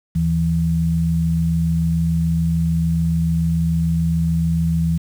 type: tone pair together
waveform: sine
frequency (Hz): 77.94 / 164.81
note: D#2 / E3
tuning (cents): +4 / 0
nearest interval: octave + minor second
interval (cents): 1296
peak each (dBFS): -22 / -16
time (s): 0.15-4.98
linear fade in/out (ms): 10
effects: 7-bit